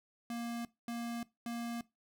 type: tone bursts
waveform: square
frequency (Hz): 234.9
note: A#3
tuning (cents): +13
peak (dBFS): -38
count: 3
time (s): 0.3-1.81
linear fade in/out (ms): 2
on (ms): 350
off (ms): 230
effects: noise-tail reverb RT60 0.2 s tail -19 dB re dry